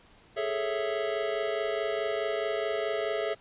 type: chord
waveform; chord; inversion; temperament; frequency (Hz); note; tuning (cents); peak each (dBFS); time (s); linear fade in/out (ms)
square; A major seventh; third; equal; 415.3 / 440 / 554.4 / 659.3; G#4 / A4 / C#5 / E5; 0 / 0 / 0 / 0; -34 / -35 / -37 / -33; 0.36-3.35; 20
effects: pink hiss -58 dBFS RMS until 3.4 s + resampled to 8000 Hz